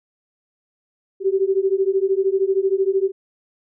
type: beating tone pair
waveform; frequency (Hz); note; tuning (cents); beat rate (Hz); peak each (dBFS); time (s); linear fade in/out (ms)
sine; 379.9 / 392.9; F#4 / G4; +46 / +4; 13; -19; 1.2-3.12; 50
effects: none